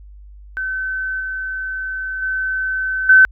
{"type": "tone with level steps", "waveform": "sine", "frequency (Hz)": 1528, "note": "G6", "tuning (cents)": -45, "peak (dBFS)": [-20, -22, -18, -5], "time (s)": [0.57, 3.25], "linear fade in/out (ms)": 0, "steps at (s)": [1.2, 2.22, 3.09], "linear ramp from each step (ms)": 5, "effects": ["added 50 Hz sine -37 dBFS peak until 3.31 s"]}